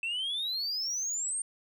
sine exponential sweep, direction up, 2637 to 8870 Hz, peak -28 dBFS, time 0.03-1.42 s, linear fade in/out 2 ms, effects tanh soft clip ceiling -29 dBFS

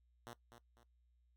5% pulse tone with echo, 118.9 Hz, A#2, 35 cents sharp, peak -38 dBFS, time 0.27-0.33 s, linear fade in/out 0 ms, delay 250 ms, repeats 2, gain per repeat -9 dB, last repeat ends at 0.83 s, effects noise-tail reverb RT60 0.1 s tail -18 dB re dry + added 60 Hz sine -70 dBFS peak until 1.36 s

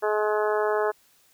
harmonic tone, 212 Hz, G#3, 36 cents sharp, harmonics 2 / 3 / 4 / 5 / 6 / 7 / 8, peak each -24 / -28 / -30 / -32 / -34 / -35 / -36 dBFS, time 0.02-0.92 s, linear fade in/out 20 ms, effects white hiss -61 dBFS RMS until 1.33 s

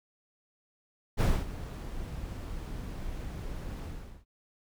brown noise with ADSR envelope, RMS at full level -22 dBFS, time 1.17-4.25 s, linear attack 40 ms, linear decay 240 ms, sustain -16 dB, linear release 400 ms, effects none

